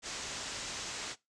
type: low-pass noise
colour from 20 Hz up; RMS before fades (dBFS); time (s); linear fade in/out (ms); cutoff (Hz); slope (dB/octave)
white; -41; 0.02-1.16; 50; 7700; 48
effects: noise-tail reverb RT60 0.2 s tail -20 dB re dry